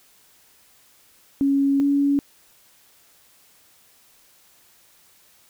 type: tone pair in turn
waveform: sine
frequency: 277.2 / 282.2 Hz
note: C#4 / C#4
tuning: 0 / +31 cents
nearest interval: unison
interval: 31 cents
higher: second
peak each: -16 / -16 dBFS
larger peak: neither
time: 1.41-1.8 / 1.8-2.19 s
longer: neither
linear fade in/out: 0 ms
effects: white hiss -56 dBFS RMS until 5.49 s